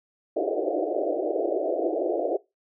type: band-pass noise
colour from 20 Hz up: pink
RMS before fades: -26 dBFS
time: 0.36-2.37 s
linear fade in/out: 10 ms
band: 310 to 710 Hz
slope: 96 dB/octave
effects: noise-tail reverb RT60 0.2 s tail -20 dB re dry